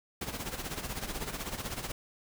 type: noise with tremolo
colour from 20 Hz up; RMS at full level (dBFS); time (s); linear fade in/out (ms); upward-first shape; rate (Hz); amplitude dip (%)
pink; -35; 0.21-1.92; 5; sine; 16; 70
effects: none